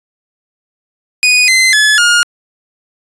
sawtooth tone with pitch steps, 2479 / 2061 / 1712.9 / 1423.8 Hz, D#7 / C7 / A6 / F6, -7 / -27 / -47 / +33 cents, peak -3 dBFS, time 1.23-2.23 s, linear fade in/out 0 ms, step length 250 ms, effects resampled to 22050 Hz

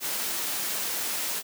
white noise, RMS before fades -30 dBFS, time 0-1.43 s, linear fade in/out 50 ms, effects high-pass 200 Hz 12 dB/octave

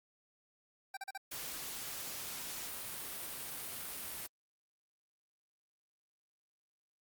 25% pulse tone bursts, 781 Hz, G5, 7 cents flat, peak -37 dBFS, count 4, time 0.94-1.177 s, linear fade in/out 5 ms, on 30 ms, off 39 ms
white noise, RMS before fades -43 dBFS, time 1.31-4.27 s, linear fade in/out 10 ms
effects Opus 48 kbps

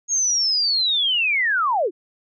sine linear sweep, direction down, 6610 to 303.6 Hz, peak -17 dBFS, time 0.08-1.91 s, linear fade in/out 50 ms, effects none

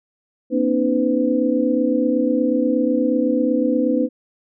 sine tone cluster, 239.7 / 267.9 / 305 / 504 Hz, A#3 / C4 / D#4 / B4, +48 / +41 / -34 / +35 cents, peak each -21 dBFS, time 0.5-4.09 s, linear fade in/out 50 ms, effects none

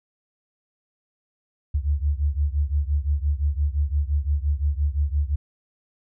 sine beating tone pair, 70.5 / 76.3 Hz, C#2 / D#2, +30 / -33 cents, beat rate 5.8 Hz, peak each -22 / -24 dBFS, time 1.74-5.36 s, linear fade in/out 10 ms, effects none

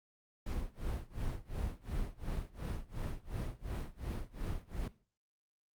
brown noise with tremolo, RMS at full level -36 dBFS, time 0.46-4.88 s, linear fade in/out 5 ms, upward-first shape sine, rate 2.8 Hz, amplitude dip 95%, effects noise-tail reverb RT60 0.4 s tail -17 dB re dry + Opus 48 kbps

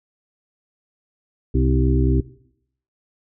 harmonic tone with a mistuned harmonic, 64 Hz, C2, 38 cents flat, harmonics 1 / 2 / 4 / 5 / 6, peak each -18 / -21 / -24 / -25 / -26 dBFS, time 1.54-2.21 s, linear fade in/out 10 ms, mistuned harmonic 6, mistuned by +26 cents, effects noise-tail reverb RT60 0.7 s tail -17 dB re dry

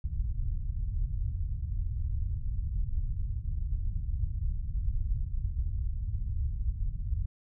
pink low-pass noise, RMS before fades -31 dBFS, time 0.04-7.26 s, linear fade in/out 5 ms, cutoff 100 Hz, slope 24 dB/octave, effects none

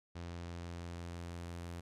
sawtooth tone with low-pass filter sweep, 86 Hz, F2, 26 cents flat, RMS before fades -45 dBFS, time 0.15-1.81 s, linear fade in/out 10 ms, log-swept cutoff 5800 to 11000 Hz, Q 0.96, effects none

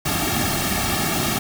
pink noise with comb filter, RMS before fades -22 dBFS, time 0.05-1.39 s, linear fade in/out 10 ms, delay 2 ms, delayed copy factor -0.85, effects none

